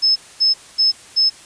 sine tone bursts, 5210 Hz, E8, 21 cents flat, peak -11 dBFS, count 4, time 0.02-1.3 s, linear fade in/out 20 ms, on 140 ms, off 240 ms, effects white hiss -42 dBFS RMS until 1.45 s + resampled to 22050 Hz

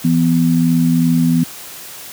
sine tone pair together, 166.12 / 248.9 Hz, E3 / B3, +14 / +14 cents, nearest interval perfect fifth, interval 700 cents, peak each -13 dBFS, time 0.04-1.44 s, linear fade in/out 10 ms, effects white hiss -33 dBFS RMS until 2.12 s + high-pass 80 Hz 12 dB/octave

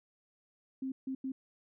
sine tone bursts at uneven times, 264.4 Hz, C4, 18 cents sharp, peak -34 dBFS, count 3, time 0.82-0.92 / 1.07-1.15 / 1.24-1.32 s, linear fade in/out 5 ms, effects none

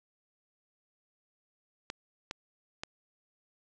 clicks, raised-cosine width 0.2 ms, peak -19 dBFS, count 3, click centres 1.901 / 2.311 / 2.835 s, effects resampled to 22050 Hz

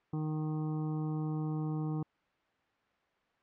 harmonic tone, 154.6 Hz, D#3, 11 cents flat, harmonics 1 / 2 / 3 / 5 / 6 / 7 / 8, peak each -33 / -38 / -47 / -49 / -56 / -53 / -57 dBFS, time 0.13-2.03 s, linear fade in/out 5 ms, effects white hiss -72 dBFS RMS until 3.42 s + low-pass 2000 Hz 12 dB/octave

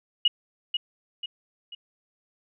sine tone with echo, 2896 Hz, F#7, 38 cents flat, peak -16 dBFS, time 0.25-0.28 s, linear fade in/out 5 ms, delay 490 ms, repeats 3, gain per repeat -7 dB, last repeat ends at 1.75 s, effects none

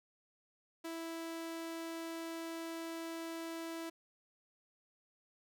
sawtooth tone, 329.6 Hz, E4, in tune, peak -37 dBFS, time 0.84-3.9 s, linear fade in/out 10 ms, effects none

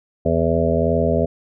harmonic tone with a mistuned harmonic, 82.41 Hz, E2, in tune, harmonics 1 / 2 / 3 / 5 / 6 / 7 / 8, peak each -23 / -23 / -23 / -23 / -23 / -23 / -23 dBFS, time 0.25-1.26 s, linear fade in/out 10 ms, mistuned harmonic 1, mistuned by -16 cents, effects none

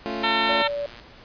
20% pulse chord, A augmented, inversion none, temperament equal, 220 / 277.2 / 349.2 Hz, A3 / C#4 / E#4, 0 / 0 / 0 cents, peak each -26 / -29 / -26 dBFS, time 0.06-0.62 s, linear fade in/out 0 ms
harmonic tone, 450 Hz, A4, 39 cents sharp, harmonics 2 / 3 / 4 / 5 / 6 / 7 / 8 / 9, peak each -25 / -27 / -28 / -29 / -30 / -30 / -31 / -32 dBFS, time 0.23-0.68 s, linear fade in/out 10 ms
click train, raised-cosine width 0.2 ms, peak -26 dBFS, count 64, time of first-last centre 0.46-0.998 s, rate 117 Hz
sine tone, 575 Hz, D5, 37 cents flat, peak -25 dBFS, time 0.49-0.86 s, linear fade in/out 2 ms
effects pink hiss -47 dBFS RMS until 1.24 s + resampled to 11025 Hz

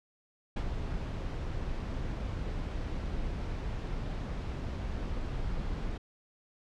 brown noise with ADSR envelope, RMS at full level -29 dBFS, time 0.56-5.98 s, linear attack 8 ms, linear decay 61 ms, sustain -6 dB, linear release 10 ms, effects low-pass 5000 Hz 12 dB/octave

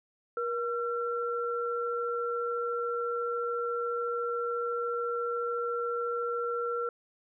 sine tone pair together, 475.6 / 1357 Hz, A#4 / E6, +35 / +50 cents, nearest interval octave + tritone, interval 1815 cents, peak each -31 / -33 dBFS, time 0.37-6.89 s, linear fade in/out 2 ms, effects none

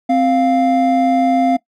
triangle tone pair together, 261.6 / 698.4 Hz, C4 / F5, 0 / 0 cents, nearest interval octave + perfect fourth, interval 1700 cents, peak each -12 dBFS, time 0.09-1.57 s, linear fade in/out 10 ms, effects noise-tail reverb RT60 0.1 s tail -20 dB re dry

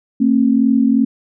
sine tone pair together, 226.4 / 269.2 Hz, A3 / C4, +50 / +49 cents, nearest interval minor third, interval 299 cents, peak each -13 dBFS, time 0.2-1.05 s, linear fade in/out 10 ms, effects none

